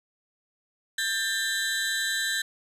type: tone cluster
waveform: 35% pulse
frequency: 1589 / 1785 / 3957 Hz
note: G6 / A6 / B7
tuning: +23 / +24 / +3 cents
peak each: -29 / -28 / -28 dBFS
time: 0.98-2.42 s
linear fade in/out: 5 ms
effects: resampled to 32000 Hz + 9-bit